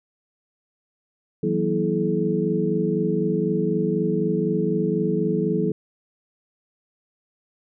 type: tone cluster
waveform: sine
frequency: 163.3 / 187.3 / 238.6 / 326.3 / 428.3 Hz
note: E3 / F#3 / A#3 / E4 / A4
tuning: -16 / +21 / +41 / -18 / -47 cents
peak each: -26 / -25 / -29 / -27 / -24 dBFS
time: 1.43-5.72 s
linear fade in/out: 5 ms
effects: none